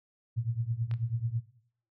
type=tone with tremolo; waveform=sine; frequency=116 Hz; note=A#2; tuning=8 cents flat; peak=-25 dBFS; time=0.36-1.41 s; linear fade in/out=20 ms; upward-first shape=triangle; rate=9.2 Hz; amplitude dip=100%
type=clicks; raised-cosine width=0.3 ms; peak=-29 / -35 dBFS; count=2; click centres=0.913 / 0.939 s
effects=noise-tail reverb RT60 0.6 s tail -17 dB re dry